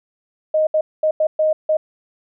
sine tone bursts at uneven times, 622.3 Hz, D#5, in tune, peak -13 dBFS, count 6, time 0.54-0.67 / 0.74-0.81 / 1.03-1.11 / 1.2-1.27 / 1.39-1.53 / 1.69-1.77 s, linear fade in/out 5 ms, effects none

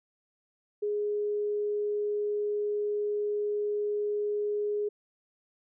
sine tone, 415.6 Hz, G#4, 1 cent sharp, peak -27 dBFS, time 0.82-4.89 s, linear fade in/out 10 ms, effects none

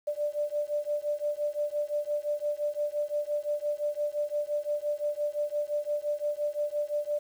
sine beating tone pair, 587.3 / 593.1 Hz, D5 / D5, 0 / +17 cents, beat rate 5.8 Hz, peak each -31 dBFS, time 0.07-7.19 s, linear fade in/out 10 ms, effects 9-bit

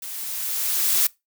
blue noise with level ramp, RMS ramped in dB -34 to -18 dBFS, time 0.02-1.07 s, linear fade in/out 5 ms, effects noise-tail reverb RT60 0.2 s tail -22 dB re dry

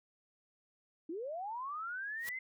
sine linear sweep, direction up, 301 to 2093 Hz, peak -38 dBFS, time 1.09-2.39 s, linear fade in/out 5 ms
white noise with exponential growth, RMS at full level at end -41 dBFS, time 2.17-2.29 s, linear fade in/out 1 ms, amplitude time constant 25 ms
effects none

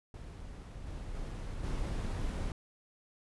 brown noise with level steps, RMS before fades -45 / -42 / -40 / -35 dBFS, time 0.14-2.52 s, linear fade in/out 2 ms, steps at 0.86 / 1.14 / 1.63 s, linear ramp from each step 10 ms, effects resampled to 24000 Hz

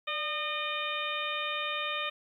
harmonic tone with a mistuned harmonic, 610 Hz, D#5, 34 cents flat, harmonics 1 / 2 / 3 / 4 / 5 / 6, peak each -40 / -36 / -40 / -36 / -39 / -38 dBFS, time 0.07-2.1 s, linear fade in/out 10 ms, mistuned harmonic 1, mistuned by -59 cents, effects 11-bit

